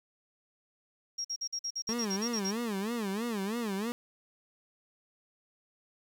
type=tone bursts; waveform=sine; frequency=5600 Hz; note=F8; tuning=4 cents sharp; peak=-32 dBFS; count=12; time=1.18-2.512 s; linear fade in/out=10 ms; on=67 ms; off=48 ms
type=tone with vibrato; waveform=30% pulse; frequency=214.8 Hz; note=A3; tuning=41 cents flat; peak=-29 dBFS; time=1.89-3.92 s; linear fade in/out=0 ms; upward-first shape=sine; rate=3.1 Hz; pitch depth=200 cents each way
effects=10-bit